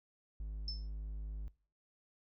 triangle tone, 51.91 Hz, G#1, in tune, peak -37 dBFS, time 0.4-1.48 s, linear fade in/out 0 ms
sine tone with exponential decay, 5274 Hz, E8, in tune, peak -36 dBFS, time 0.68-0.89 s, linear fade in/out 1 ms, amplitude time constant 44 ms
effects noise-tail reverb RT60 0.4 s tail -21 dB re dry

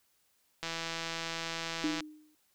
click train, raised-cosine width 0.2 ms, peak -19 dBFS, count 228, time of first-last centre 0.63-2.006 s, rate 165 Hz
sine tone with exponential decay, 305.5 Hz, D#4, 32 cents flat, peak -27 dBFS, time 1.84-2.35 s, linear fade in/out 1 ms, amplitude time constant 110 ms
effects white hiss -72 dBFS RMS until 2.54 s

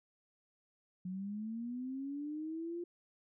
sine linear sweep, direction up, 179.9 to 350.3 Hz, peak -38 dBFS, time 1.05-2.84 s, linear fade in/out 5 ms, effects none

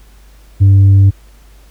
sine tone with tanh clipping, 98 Hz, G2, in tune, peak -4 dBFS, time 0.6-1.11 s, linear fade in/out 20 ms, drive 2 dB, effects added 50 Hz sine -39 dBFS peak until 1.7 s + pink hiss -49 dBFS RMS until 1.7 s

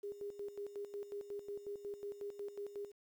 sine tone with tremolo, 406.7 Hz, G#4, 36 cents flat, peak -40 dBFS, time 0.03-2.92 s, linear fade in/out 10 ms, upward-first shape square, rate 5.5 Hz, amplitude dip 70%, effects 11-bit

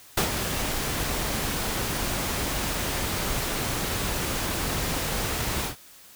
pink noise with ADSR envelope, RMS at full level -21 dBFS, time 0.17-5.76 s, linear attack 6 ms, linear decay 100 ms, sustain -7 dB, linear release 110 ms, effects white hiss -50 dBFS RMS until 6.15 s

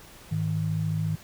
sine tone pair together, 104.25 / 158.2 Hz, G#2 / D#3, +7 / +29 cents, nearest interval perfect fifth, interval 722 cents, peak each -29 / -26 dBFS, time 0.31-1.16 s, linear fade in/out 10 ms, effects pink hiss -49 dBFS RMS until 1.23 s

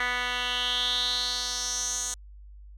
10% pulse tone with band-pass filter sweep, 246.9 Hz, B3, in tune, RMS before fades -29 dBFS, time 0-2.14 s, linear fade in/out 2 ms, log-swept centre 2100 to 7200 Hz, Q 4.7, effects added 50 Hz sine -44 dBFS peak until 2.77 s

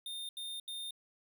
square tone bursts, 3635 Hz, A#7, 44 cents flat, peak -40 dBFS, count 3, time 0.06-0.908 s, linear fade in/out 2 ms, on 230 ms, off 79 ms, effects none

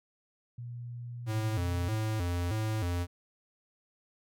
sine tone, 120.2 Hz, B2, 46 cents flat, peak -38 dBFS, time 0.58-1.95 s, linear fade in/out 5 ms
square tone with vibrato, 97.8 Hz, G2, 4 cents flat, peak -30 dBFS, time 1.26-3.07 s, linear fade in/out 50 ms, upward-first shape square, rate 1.6 Hz, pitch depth 190 cents each way
effects none

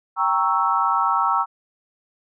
sine chord, G diminished seventh, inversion none, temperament equal, 784 / 932.3 / 1108.7 / 1318.5 Hz, G5 / Bb5 / Db6 / Fb6, 0 / 0 / 0 / 0 cents, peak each -25 / -22 / -23 / -21 dBFS, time 0.16-1.46 s, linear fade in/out 50 ms, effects none

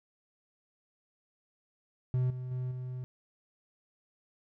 triangle tone with level steps, 126.8 Hz, B2, 46 cents sharp, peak -24 / -34 / -30 / -34 dBFS, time 2.14-3.04 s, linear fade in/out 0 ms, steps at 2.3 / 2.51 / 2.71 s, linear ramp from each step 5 ms, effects none

